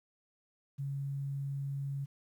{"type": "tone", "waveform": "sine", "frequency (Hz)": 139, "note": "C#3", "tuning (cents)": 5, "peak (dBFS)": -34, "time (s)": [0.78, 2.06], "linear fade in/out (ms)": 20, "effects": ["11-bit"]}